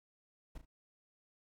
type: noise with echo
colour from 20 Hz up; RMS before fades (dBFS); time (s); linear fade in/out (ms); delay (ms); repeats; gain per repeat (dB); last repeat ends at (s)
brown; -45; 0.55-0.58; 5; 36; 2; -9; 0.652
effects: AAC 64 kbps